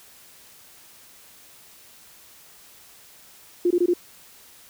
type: tone bursts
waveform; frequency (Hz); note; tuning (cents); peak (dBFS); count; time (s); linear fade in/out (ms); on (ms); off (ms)
sine; 351.9; F4; +13; -16; 4; 3.65-3.937; 5; 56; 21
effects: white hiss -50 dBFS RMS until 4.69 s